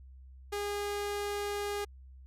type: tone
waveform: sawtooth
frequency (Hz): 408.9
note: G#4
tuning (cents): -27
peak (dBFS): -29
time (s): 0.52-1.85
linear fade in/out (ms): 10
effects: added 65 Hz sine -49 dBFS peak until 2.26 s + resampled to 32000 Hz